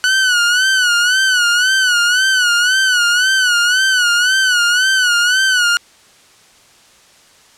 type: tone with vibrato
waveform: sawtooth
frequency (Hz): 1480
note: F#6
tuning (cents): 0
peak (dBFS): -7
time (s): 0.04-5.77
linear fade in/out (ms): 0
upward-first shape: sine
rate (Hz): 1.9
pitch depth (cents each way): 87
effects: white hiss -47 dBFS RMS until 7.57 s + low-pass 8000 Hz 12 dB/octave